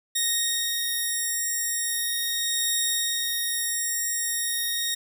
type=tone pair together; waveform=10% pulse; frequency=1864.7 / 3729 Hz; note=A#6 / A#7; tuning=0 / 0 cents; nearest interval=octave; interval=1200 cents; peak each=-19 dBFS; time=0.15-4.95 s; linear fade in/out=10 ms; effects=none